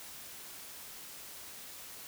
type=silence; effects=white hiss -48 dBFS RMS until 2.07 s